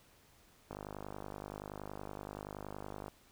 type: click train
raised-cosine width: 1 ms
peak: -29 dBFS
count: 121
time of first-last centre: 0.71-3.082 s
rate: 50.6 Hz
effects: pink hiss -65 dBFS RMS until 3.31 s